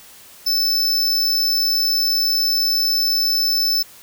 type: tone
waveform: square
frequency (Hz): 5274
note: E8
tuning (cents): 0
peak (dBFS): -16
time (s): 0.46-3.83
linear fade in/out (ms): 10
effects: white hiss -44 dBFS RMS until 4.02 s